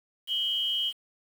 sine tone pair together, 2960 / 3199 Hz, F#7 / G7, 0 / +34 cents, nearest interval minor second, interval 134 cents, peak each -29 / -28 dBFS, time 0.27-0.93 s, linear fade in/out 50 ms, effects 8-bit

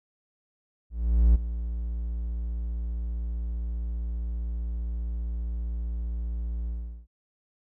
triangle tone with ADSR envelope, 57.6 Hz, A#1, 20 cents flat, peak -12 dBFS, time 0.9-7.07 s, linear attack 450 ms, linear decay 15 ms, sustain -14 dB, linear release 380 ms, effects none

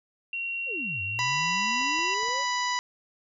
sine tone, 2744 Hz, F7, 31 cents flat, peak -29 dBFS, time 0.33-2.14 s, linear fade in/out 2 ms
sine exponential two-way sweep, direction down then up, 587.3 to 94.1 to 587.3 Hz, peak -36 dBFS, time 0.66-2.45 s, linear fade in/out 50 ms, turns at 1.02 s
harmonic tone, 987.8 Hz, B5, in tune, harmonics 1 / 2 / 3 / 4 / 5 / 6 / 7, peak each -28 / -31 / -37 / -38 / -36 / -39 / -41 dBFS, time 1.19-2.79 s, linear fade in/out 0 ms
clicks, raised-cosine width 1 ms, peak -33 dBFS, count 4, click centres 1.815 / 1.991 / 2.232 / 2.285 s
effects none

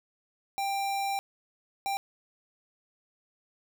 square tone bursts at uneven times, 790 Hz, G5, 13 cents sharp, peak -29 dBFS, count 2, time 0.58-1.19 / 1.86-1.97 s, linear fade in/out 0 ms, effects none

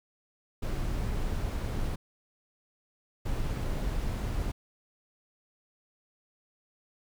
brown noise bursts at uneven times, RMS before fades -31 dBFS, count 2, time 0.62-1.96 / 3.25-4.52 s, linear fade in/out 10 ms, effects none

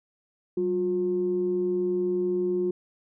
sine tone pair together, 190 / 358.4 Hz, F#3 / F4, +46 / +45 cents, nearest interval major seventh, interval 1099 cents, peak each -31 / -23 dBFS, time 0.57-2.71 s, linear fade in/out 5 ms, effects tanh soft clip ceiling -16 dBFS

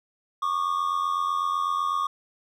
triangle tone pair together, 1113 / 1201 Hz, C#6 / D6, +7 / +38 cents, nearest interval minor second, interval 131 cents, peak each -24 / -25 dBFS, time 0.42-2.07 s, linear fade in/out 5 ms, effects none

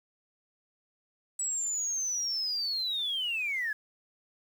sine linear sweep, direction down, 7902 to 1661.2 Hz, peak -28 dBFS, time 1.39-3.73 s, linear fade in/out 5 ms, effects tanh soft clip ceiling -25 dBFS + 9-bit

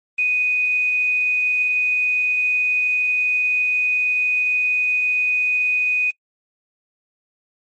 sine tone with quantisation, 2489 Hz, D#7, in tune, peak -16 dBFS, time 0.18-6.11 s, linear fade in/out 10 ms, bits 7, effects noise-tail reverb RT60 0.1 s tail -26 dB re dry + MP3 32 kbps

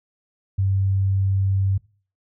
sine tone, 96.9 Hz, G2, 20 cents flat, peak -17 dBFS, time 0.58-1.78 s, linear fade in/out 10 ms, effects noise-tail reverb RT60 0.4 s tail -22 dB re dry

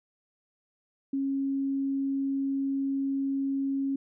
sine tone, 273.3 Hz, C#4, 24 cents flat, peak -26 dBFS, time 1.13-3.96 s, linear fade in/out 5 ms, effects none

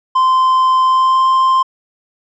triangle tone with pitch glide, 1037 to 1047.8 Hz, C6 to C6, -16 to +2 cents, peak -7 dBFS, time 0.15-1.63 s, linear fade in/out 10 ms, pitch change +18 cents, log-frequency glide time 0.83-1.24 s, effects resampled to 16000 Hz

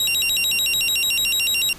sawtooth tone with vibrato, 3257 Hz, G#7, 34 cents flat, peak -15 dBFS, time 0-1.73 s, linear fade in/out 2 ms, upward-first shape square, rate 6.8 Hz, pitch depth 280 cents each way, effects pink hiss -41 dBFS RMS until 1.78 s + resampled to 32000 Hz

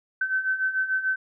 sine beating tone pair, 1528 / 1534.8 Hz, G6 / G6, -45 / -37 cents, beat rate 6.8 Hz, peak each -29 / -24 dBFS, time 0.21-1.16 s, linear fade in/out 5 ms, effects none

